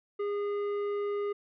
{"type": "tone with tanh clipping", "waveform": "sine", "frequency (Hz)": 408.8, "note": "G#4", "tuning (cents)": -27, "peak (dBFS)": -31, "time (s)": [0.19, 1.33], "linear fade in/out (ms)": 10, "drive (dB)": 10, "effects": []}